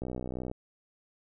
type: click train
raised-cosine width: 2 ms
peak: -23 dBFS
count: 32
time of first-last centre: 0.02-0.514 s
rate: 62.7 Hz
effects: none